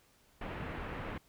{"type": "low-pass noise", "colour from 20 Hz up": "pink", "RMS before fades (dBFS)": -41, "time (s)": [0.41, 1.18], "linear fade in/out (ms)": 5, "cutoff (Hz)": 2500, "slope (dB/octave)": 24, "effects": ["pink hiss -67 dBFS RMS until 1.28 s"]}